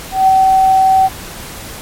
sine tone with ADSR envelope, 763 Hz, G5, 47 cents flat, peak -4 dBFS, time 0.11-1.09 s, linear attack 170 ms, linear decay 16 ms, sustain -2 dB, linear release 35 ms, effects pink hiss -29 dBFS RMS until 1.81 s + MP3 64 kbps

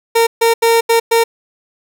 30% pulse tone bursts at uneven times, 460 Hz, A#4, 23 cents flat, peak -6 dBFS, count 5, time 0.15-0.27 / 0.41-0.54 / 0.62-0.81 / 0.89-1 / 1.11-1.24 s, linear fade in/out 10 ms, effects none

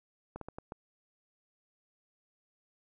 slowing click train, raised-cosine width 1 ms, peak -27 dBFS, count 5, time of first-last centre 0.36-0.721 s, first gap 53 ms, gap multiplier 1.37, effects none

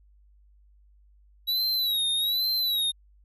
square tone with vibrato, 3890 Hz, B7, 27 cents flat, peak -24 dBFS, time 1.47-2.92 s, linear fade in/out 20 ms, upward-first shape sine, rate 1.2 Hz, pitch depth 99 cents each way, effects added 50 Hz sine -55 dBFS peak until 3.24 s

